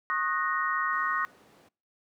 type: chord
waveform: sine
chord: D# minor seventh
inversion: third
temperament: equal with one note detuned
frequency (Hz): 1089.1 / 1244.5 / 1480 / 1864.7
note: C#6 / D#6 / F#6 / A#6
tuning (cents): -31 / 0 / 0 / 0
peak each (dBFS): -31 / -31 / -34 / -31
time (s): 0.1-1.25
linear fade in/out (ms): 0
type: noise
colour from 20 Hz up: brown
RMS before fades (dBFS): -48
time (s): 0.92-1.69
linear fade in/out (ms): 10
effects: noise-tail reverb RT60 0.4 s tail -25 dB re dry + high-pass 300 Hz 12 dB/octave